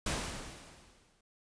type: noise with exponential decay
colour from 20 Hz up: pink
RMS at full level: -32 dBFS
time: 0.06-1.21 s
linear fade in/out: 5 ms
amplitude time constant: 250 ms
effects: resampled to 22050 Hz